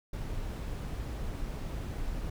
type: noise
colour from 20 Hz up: brown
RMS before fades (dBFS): -36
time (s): 0.13-2.3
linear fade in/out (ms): 5
effects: none